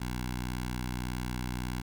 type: tone with notch filter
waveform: 10% pulse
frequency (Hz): 61.74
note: B1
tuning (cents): 0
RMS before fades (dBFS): -35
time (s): 0-1.82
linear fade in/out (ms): 10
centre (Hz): 450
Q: 0.96
effects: 10-bit